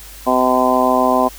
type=harmonic tone; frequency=127.6 Hz; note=C3; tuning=43 cents flat; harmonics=2 / 3 / 4 / 5 / 6 / 7 / 8; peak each=-18 / -23 / -22 / -17 / -19 / -23 / -17 dBFS; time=0.26-1.29 s; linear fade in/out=20 ms; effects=added 50 Hz sine -38 dBFS peak until 1.38 s + white hiss -38 dBFS RMS until 1.38 s